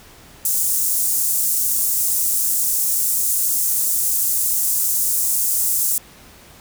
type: high-pass noise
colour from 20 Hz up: pink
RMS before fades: -19 dBFS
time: 0.45-5.98 s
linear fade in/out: 2 ms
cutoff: 7700 Hz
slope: 24 dB/octave
effects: pink hiss -45 dBFS RMS until 6.6 s